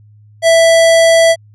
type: tone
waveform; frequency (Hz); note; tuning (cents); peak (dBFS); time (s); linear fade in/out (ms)
square; 660; E5; +2; -6; 0.42-1.36; 50
effects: added 105 Hz sine -40 dBFS peak until 1.54 s + resampled to 24000 Hz